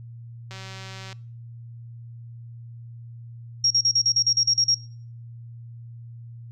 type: click train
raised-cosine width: 0.2 ms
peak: -23 dBFS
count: 119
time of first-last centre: 0.51-1.128 s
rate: 191 Hz
type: tone bursts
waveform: sine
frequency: 5588 Hz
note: F8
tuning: in tune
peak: -16 dBFS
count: 11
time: 3.64-4.746 s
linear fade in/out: 5 ms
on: 66 ms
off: 38 ms
effects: noise-tail reverb RT60 0.5 s tail -23 dB re dry + added 117 Hz sine -38 dBFS peak until 6.51 s

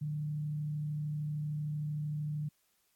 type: tone with frequency modulation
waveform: sine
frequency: 150 Hz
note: D3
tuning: 37 cents sharp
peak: -33 dBFS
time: 0.01-2.49 s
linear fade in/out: 10 ms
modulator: 33.1 Hz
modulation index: 0.23
effects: white hiss -74 dBFS RMS until 2.95 s + AAC 64 kbps

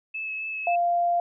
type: tone with vibrato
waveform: sine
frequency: 2600 Hz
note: E7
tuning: 24 cents flat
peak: -29 dBFS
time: 0.14-0.76 s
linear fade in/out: 10 ms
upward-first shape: sine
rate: 3.8 Hz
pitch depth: 13 cents each way
type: tone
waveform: sine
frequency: 695 Hz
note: F5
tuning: 9 cents flat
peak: -20 dBFS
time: 0.67-1.2 s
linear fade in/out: 2 ms
effects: none

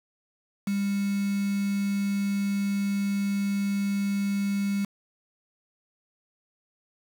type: tone with quantisation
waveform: sine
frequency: 200 Hz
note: G3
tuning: 35 cents sharp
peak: -24 dBFS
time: 0.67-4.85 s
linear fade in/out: 5 ms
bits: 6
effects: none

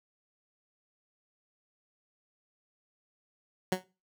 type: tone with exponential decay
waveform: 15% pulse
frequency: 185 Hz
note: F#3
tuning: in tune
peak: -17 dBFS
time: 3.72-3.84 s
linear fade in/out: 2 ms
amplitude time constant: 25 ms
effects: noise-tail reverb RT60 0.3 s tail -20 dB re dry + high-pass 80 Hz 12 dB/octave

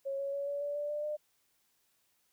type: tone with pitch steps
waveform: sine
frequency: 548 / 555.3 / 562.8 / 570.3 / 577.9 / 585.6 / 593.5 / 601.4 Hz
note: C#5 / C#5 / C#5 / C#5 / D5 / D5 / D5 / D5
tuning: -20 / +3 / +26 / +49 / -28 / -5 / +18 / +41 cents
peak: -33 dBFS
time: 0.05-1.17 s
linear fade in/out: 20 ms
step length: 140 ms
effects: white hiss -74 dBFS RMS until 2.32 s

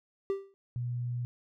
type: tone with exponential decay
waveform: triangle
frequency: 392 Hz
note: G4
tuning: in tune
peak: -23 dBFS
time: 0.3-0.54 s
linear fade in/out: 0 ms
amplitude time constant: 52 ms
type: tone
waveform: sine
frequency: 121.7 Hz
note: B2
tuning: 25 cents flat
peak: -31 dBFS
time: 0.76-1.25 s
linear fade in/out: 0 ms
effects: none

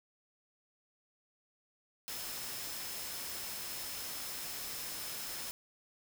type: tone in noise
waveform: sine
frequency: 5220 Hz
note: E8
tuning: 18 cents flat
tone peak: -49 dBFS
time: 2.08-5.51 s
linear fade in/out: 0 ms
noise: white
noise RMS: -42 dBFS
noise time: 2.08-5.51 s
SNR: -10 dB
effects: none

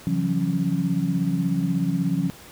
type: tone cluster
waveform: sine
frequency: 137.8 / 170.1 / 186.6 / 275.3 Hz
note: C#3 / F3 / F#3 / C#4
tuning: -10 / -45 / +15 / -12 cents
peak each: -30 / -23 / -26 / -27 dBFS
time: 0.07-2.3 s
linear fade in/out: 0 ms
effects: pink hiss -45 dBFS RMS until 2.51 s + high-pass 60 Hz 12 dB/octave

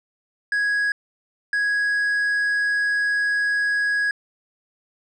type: tone bursts at uneven times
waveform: triangle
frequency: 1661.2 Hz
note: G#6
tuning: in tune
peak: -17 dBFS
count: 2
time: 0.52-0.92 / 1.53-4.11 s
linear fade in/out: 2 ms
effects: resampled to 22050 Hz

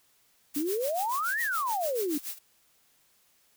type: noise with tremolo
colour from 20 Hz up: blue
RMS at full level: -35 dBFS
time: 0.54-2.39 s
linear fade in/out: 10 ms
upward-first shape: sine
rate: 7 Hz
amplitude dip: 85%
type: exponential two-way sweep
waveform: sine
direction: up then down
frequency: 277.7 to 1944 to 277.7 Hz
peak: -27 dBFS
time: 0.56-2.18 s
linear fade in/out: 5 ms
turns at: 1.41 s
effects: white hiss -66 dBFS RMS until 3.56 s

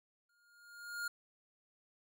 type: tone with exponential growth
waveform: square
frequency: 1418 Hz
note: F6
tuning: 26 cents sharp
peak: -36 dBFS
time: 0.29-1.08 s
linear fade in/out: 5 ms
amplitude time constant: 170 ms
effects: none

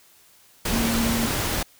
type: tone in noise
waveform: sine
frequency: 230 Hz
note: A#3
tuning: 23 cents flat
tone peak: -23 dBFS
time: 0.72-1.27 s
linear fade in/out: 5 ms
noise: pink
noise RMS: -25 dBFS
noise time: 0.65-1.63 s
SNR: -1 dB
effects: white hiss -55 dBFS RMS until 1.79 s

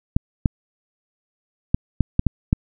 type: clicks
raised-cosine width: 5 ms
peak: -3 dBFS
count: 7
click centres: 0.165 / 0.458 / 1.745 / 2.007 / 2.194 / 2.267 / 2.529 s
effects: none

